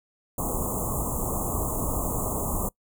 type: band-stop noise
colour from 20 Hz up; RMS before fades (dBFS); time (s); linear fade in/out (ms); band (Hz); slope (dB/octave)
pink; -28; 0.38-2.69; 5; 1200 to 6800; 96
effects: noise-tail reverb RT60 0.1 s tail -23 dB re dry